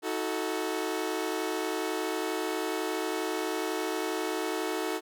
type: chord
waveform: sawtooth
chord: D# diminished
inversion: none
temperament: equal with one note detuned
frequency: 317.8 / 370 / 440 Hz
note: D#4 / F#4 / A4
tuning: +37 / 0 / 0 cents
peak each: -30 dBFS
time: 0.02-5.01 s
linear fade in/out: 50 ms
effects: none